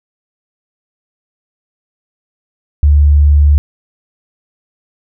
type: tone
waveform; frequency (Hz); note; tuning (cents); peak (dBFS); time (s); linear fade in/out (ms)
sine; 73; D2; -10; -4; 2.83-3.58; 0
effects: none